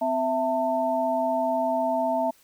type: tone cluster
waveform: sine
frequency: 256.9 / 661 / 896 Hz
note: C4 / E5 / A5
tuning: -32 / +5 / +31 cents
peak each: -30 / -24 / -27 dBFS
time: 0.01-2.31 s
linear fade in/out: 10 ms
effects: white hiss -59 dBFS RMS until 2.43 s